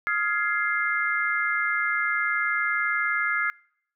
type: chord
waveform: sine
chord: F minor seventh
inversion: third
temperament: just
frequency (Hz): 1257.2 / 1396.9 / 1676.3 / 2095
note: Eb6 / F6 / Ab6 / C7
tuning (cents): +18 / 0 / +16 / +2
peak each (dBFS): -31 / -28 / -27 / -27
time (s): 0.07-3.5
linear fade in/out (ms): 0
effects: noise-tail reverb RT60 0.7 s tail -26 dB re dry